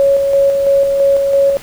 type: tone with tremolo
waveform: sine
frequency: 554.4 Hz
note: C#5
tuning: in tune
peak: -7 dBFS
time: 0-1.57 s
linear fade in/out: 0 ms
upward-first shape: square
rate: 3 Hz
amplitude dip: 35%
effects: pink hiss -35 dBFS RMS until 1.62 s